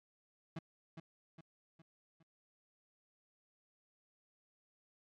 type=tone with echo; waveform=35% pulse; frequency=163.1 Hz; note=E3; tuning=18 cents flat; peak=-39 dBFS; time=0.56-0.59 s; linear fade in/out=5 ms; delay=410 ms; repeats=4; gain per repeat=-6 dB; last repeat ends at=2.23 s; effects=low-pass 4000 Hz 12 dB/octave + MP3 96 kbps